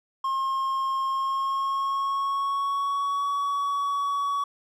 triangle tone with pitch glide, 1071 to 1128.8 Hz, C6 to C#6, +40 to +31 cents, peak -22 dBFS, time 0.24-4.44 s, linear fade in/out 5 ms, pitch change +91 cents, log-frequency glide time 1.07-3.27 s, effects none

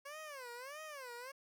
15% pulse tone with vibrato, 546 Hz, C#5, 26 cents flat, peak -40 dBFS, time 0.05-1.32 s, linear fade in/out 10 ms, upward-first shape sine, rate 1.6 Hz, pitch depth 240 cents each way, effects none

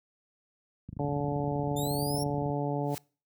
click train, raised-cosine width 5 ms, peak -26 dBFS, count 42, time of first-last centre 0.89-2.498 s, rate 25.5 Hz
harmonic tone, 143.9 Hz, D3, 35 cents flat, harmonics 1 / 2 / 3 / 4 / 5 / 6, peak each -31 / -34 / -36 / -37 / -38 / -39 dBFS, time 0.99-2.95 s, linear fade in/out 2 ms
10% pulse linear sweep, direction up, 3520 to 5588 Hz, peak -30 dBFS, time 1.76-2.24 s, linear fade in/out 10 ms
white noise with exponential growth, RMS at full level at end -37 dBFS, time 2.83-2.98 s, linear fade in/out 0 ms, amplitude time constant 31 ms
effects noise-tail reverb RT60 0.4 s tail -26 dB re dry + high-pass 80 Hz 12 dB/octave

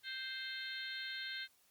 harmonic tone, 523.3 Hz, C5, in tune, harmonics 3 / 4 / 5 / 6 / 7 / 8, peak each -45 / -48 / -56 / -50 / -48 / -48 dBFS, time 0.03-1.48 s, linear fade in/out 50 ms, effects white hiss -71 dBFS RMS until 1.7 s + Opus 48 kbps

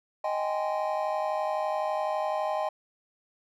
triangle chord, Ab major seventh, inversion second, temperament just, 623 / 778.7 / 830.6 / 1038.3 Hz, Eb5 / G5 / Ab5 / C6, +2 / -12 / 0 / -14 cents, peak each -28 / -31 / -32 / -33 dBFS, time 0.24-2.69 s, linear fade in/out 5 ms, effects none

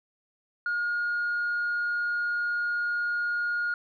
sine tone, 1429 Hz, F6, 39 cents sharp, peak -24 dBFS, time 0.66-3.74 s, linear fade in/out 2 ms, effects tanh soft clip ceiling -23 dBFS

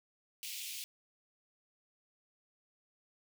pink high-pass noise, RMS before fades -43 dBFS, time 0.43-0.84 s, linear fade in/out 0 ms, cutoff 2400 Hz, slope 48 dB/octave, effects none

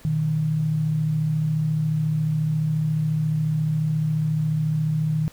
sine tone pair together, 121.33 / 155.56 Hz, B2 / D#3, -30 / 0 cents, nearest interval major third, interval 430 cents, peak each -29 / -20 dBFS, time 0.05-5.28 s, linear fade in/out 0 ms, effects pink hiss -50 dBFS RMS until 5.32 s

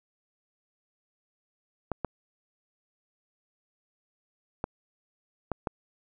clicks, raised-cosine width 1 ms, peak -15 dBFS, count 5, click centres 1.917 / 2.047 / 4.641 / 5.517 / 5.672 s, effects none

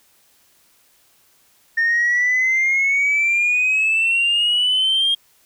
sine exponential sweep, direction up, 1820 to 3240 Hz, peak -13 dBFS, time 1.77-5.15 s, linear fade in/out 10 ms, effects tanh soft clip ceiling -12 dBFS + white hiss -57 dBFS RMS until 5.45 s

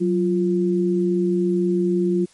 sine tone pair together, 185 / 348.7 Hz, F#3 / F4, 0 / -3 cents, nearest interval major seventh, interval 1097 cents, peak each -20 / -19 dBFS, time 0-2.26 s, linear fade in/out 20 ms, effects white hiss -54 dBFS RMS until 2.33 s + MP3 48 kbps

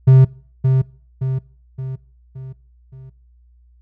triangle tone with echo, 131.4 Hz, C3, 8 cents sharp, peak -3 dBFS, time 0.07-0.25 s, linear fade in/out 10 ms, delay 570 ms, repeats 5, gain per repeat -6 dB, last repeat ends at 3.1 s, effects noise-tail reverb RT60 0.5 s tail -24 dB re dry + added 60 Hz sine -48 dBFS peak until 3.81 s

